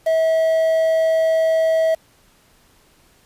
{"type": "tone with quantisation", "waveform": "triangle", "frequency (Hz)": 646, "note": "E5", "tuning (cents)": -35, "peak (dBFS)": -12, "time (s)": [0.06, 1.95], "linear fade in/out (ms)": 10, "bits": 6, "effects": ["pink hiss -55 dBFS RMS until 3.25 s", "resampled to 32000 Hz"]}